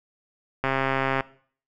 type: click train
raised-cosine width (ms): 0.5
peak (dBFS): -9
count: 77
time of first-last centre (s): 0.64-1.207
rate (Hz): 134
effects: noise-tail reverb RT60 0.5 s tail -19 dB re dry